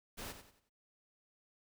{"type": "noise with echo", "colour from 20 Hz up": "pink", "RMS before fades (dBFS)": -45, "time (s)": [0.17, 0.33], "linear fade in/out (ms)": 20, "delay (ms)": 92, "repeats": 4, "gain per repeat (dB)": -9, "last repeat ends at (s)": 0.698, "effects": []}